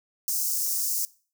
white high-pass noise, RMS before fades -27 dBFS, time 0.28-1.05 s, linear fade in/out 0 ms, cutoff 5100 Hz, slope 48 dB/octave, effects noise-tail reverb RT60 0.4 s tail -21 dB re dry

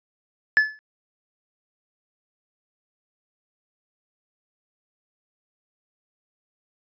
triangle tone with exponential decay, 1727 Hz, A6, 33 cents flat, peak -8 dBFS, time 0.57-0.79 s, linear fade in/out 0 ms, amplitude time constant 46 ms, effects tanh soft clip ceiling -5 dBFS + resampled to 16000 Hz

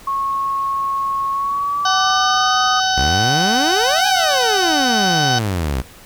sine tone with pitch glide, 1096 to 1244.5 Hz, C#6 to D#6, -20 to 0 cents, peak -17 dBFS, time 0.07-2.8 s, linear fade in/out 5 ms, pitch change +220 cents, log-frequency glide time 1.3-2.58 s
harmonic tone, 755 Hz, F#5, 35 cents sharp, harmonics 1 / 2 / 4 / 5 / 6 / 7 / 8, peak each -18 / -21 / -24 / -25 / -26 / -26 / -27 dBFS, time 1.85-5.39 s, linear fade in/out 5 ms
sawtooth exponential two-way sweep, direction up then down, 60.7 to 830.6 to 60.7 Hz, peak -14 dBFS, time 2.97-5.82 s, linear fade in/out 10 ms, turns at 4.07 s
effects pink hiss -42 dBFS RMS until 6.05 s

